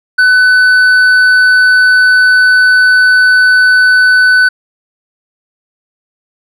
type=tone with hard clipping; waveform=sine; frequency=1500 Hz; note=F#6; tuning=23 cents sharp; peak=-5 dBFS; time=0.18-4.49 s; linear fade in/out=10 ms; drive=4 dB; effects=none